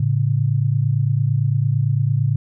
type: tone pair together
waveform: sine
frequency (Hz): 111.12 / 140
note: A2 / C#3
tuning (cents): +18 / +18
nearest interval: major third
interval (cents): 400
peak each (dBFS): -18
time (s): 0-2.36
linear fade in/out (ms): 5
effects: none